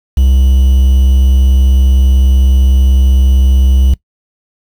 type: tone with quantisation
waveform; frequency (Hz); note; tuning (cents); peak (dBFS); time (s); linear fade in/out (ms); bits
triangle; 65.41; C2; 0; -3; 0.17-3.94; 5; 5
effects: noise-tail reverb RT60 0.1 s tail -20 dB re dry